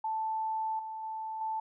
sine tone with level steps, 880 Hz, A5, in tune, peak -30 / -37 / -35 / -31 dBFS, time 0.04-1.6 s, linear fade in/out 5 ms, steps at 0.79 / 1.03 / 1.41 s, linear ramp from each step 2 ms, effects none

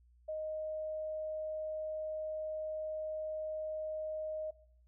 sine tone, 622.3 Hz, D#5, in tune, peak -36 dBFS, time 0.28-4.51 s, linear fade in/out 10 ms, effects noise-tail reverb RT60 0.6 s tail -19 dB re dry + added 60 Hz sine -62 dBFS peak until 4.87 s

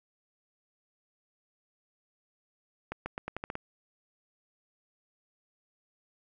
accelerating click train, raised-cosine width 0.5 ms, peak -20 dBFS, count 8, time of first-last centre 2.92-3.554 s, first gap 140 ms, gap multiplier 0.85, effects none

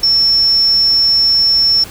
sine tone, 5400 Hz, E8, 41 cents sharp, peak -8 dBFS, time 0.03-1.84 s, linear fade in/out 5 ms, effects added 60 Hz sine -39 dBFS peak until 1.9 s + pink hiss -33 dBFS RMS until 1.9 s

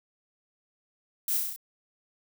violet noise with echo, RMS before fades -29 dBFS, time 1.28-1.37 s, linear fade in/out 2 ms, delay 32 ms, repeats 6, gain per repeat -2 dB, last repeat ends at 1.562 s, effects none

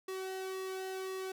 sawtooth tone with flanger, 378.4 Hz, F#4, 39 cents sharp, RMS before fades -40 dBFS, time 0.08-1.32 s, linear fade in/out 5 ms, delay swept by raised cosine 1.3 to 1.8 ms, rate 1.9 Hz, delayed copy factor -0.55, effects none

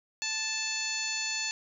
harmonic tone, 878 Hz, A5, 4 cents flat, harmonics 1 / 2 / 3 / 4 / 5 / 6 / 7 / 8, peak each -46 / -40 / -35 / -42 / -35 / -45 / -39 / -38 dBFS, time 0.22-1.51 s, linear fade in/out 0 ms, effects none

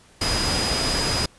sine tone in noise, 4955 Hz, D#8, 8 cents flat, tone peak -25 dBFS, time 0.21-1.26 s, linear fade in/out 5 ms, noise pink, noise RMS -24 dBFS, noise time 0.21-1.26 s, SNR -4 dB, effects pink hiss -53 dBFS RMS until 1.38 s + resampled to 24000 Hz

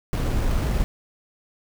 brown noise with sample-and-hold, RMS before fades -22 dBFS, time 0.13-0.84 s, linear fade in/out 0 ms, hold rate 7350 Hz, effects none

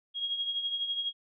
sine tone with tremolo, 3281 Hz, G#7, 22 cents flat, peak -27 dBFS, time 0.14-1.13 s, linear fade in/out 50 ms, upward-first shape triangle, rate 12 Hz, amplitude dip 65%, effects none

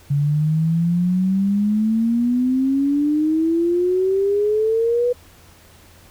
sine exponential sweep, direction up, 140.7 to 493.9 Hz, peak -15 dBFS, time 0.1-5.13 s, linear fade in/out 10 ms, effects added 85 Hz sine -50 dBFS peak until 6.1 s + pink hiss -49 dBFS RMS until 6.1 s

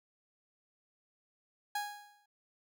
30% pulse tone with exponential decay, 825 Hz, G#5, 12 cents flat, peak -29 dBFS, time 1.75-2.26 s, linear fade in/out 5 ms, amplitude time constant 110 ms, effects none

